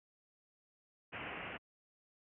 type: low-pass noise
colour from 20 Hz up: white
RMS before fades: -45 dBFS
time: 1.12-1.58 s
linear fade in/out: 20 ms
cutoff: 2900 Hz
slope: 96 dB/octave
effects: high-pass 60 Hz 12 dB/octave